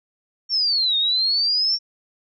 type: exponential two-way sweep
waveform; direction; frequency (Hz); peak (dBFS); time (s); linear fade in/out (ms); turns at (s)
sine; down then up; 5530 to 3666 to 5530; -17; 0.49-1.79; 50; 0.97
effects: none